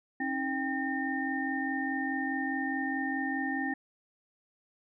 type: tone cluster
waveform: sine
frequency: 270 / 314.8 / 790 / 1823 Hz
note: C#4 / D#4 / G5 / A#6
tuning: -45 / +20 / +13 / -39 cents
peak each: -33 / -38 / -37 / -34 dBFS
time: 0.2-3.74 s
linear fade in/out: 5 ms
effects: none